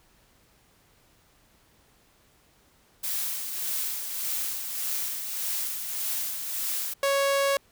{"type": "noise with tremolo", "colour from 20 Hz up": "blue", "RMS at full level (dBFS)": -29, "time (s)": [3.03, 6.94], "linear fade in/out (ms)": 10, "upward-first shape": "sine", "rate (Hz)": 1.7, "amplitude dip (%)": 45}
{"type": "tone", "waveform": "sawtooth", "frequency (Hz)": 554.4, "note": "C#5", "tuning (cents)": 0, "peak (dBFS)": -18, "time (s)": [7.03, 7.57], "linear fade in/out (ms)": 2}
{"effects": ["pink hiss -62 dBFS RMS until 7.71 s"]}